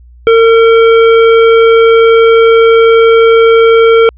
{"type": "tone with hard clipping", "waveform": "sine", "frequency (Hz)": 455.3, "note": "A#4", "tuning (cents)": -41, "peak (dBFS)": -4, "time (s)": [0.27, 4.09], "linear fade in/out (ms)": 0, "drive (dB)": 18, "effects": ["added 60 Hz sine -34 dBFS peak until 4.17 s", "resampled to 8000 Hz"]}